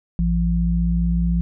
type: tone pair together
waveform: sine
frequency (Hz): 57.38 / 171.7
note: A#1 / F3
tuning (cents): -27 / -29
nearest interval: octave + perfect fifth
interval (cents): 1898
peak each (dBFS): -19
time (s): 0.19-1.41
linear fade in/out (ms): 0
effects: none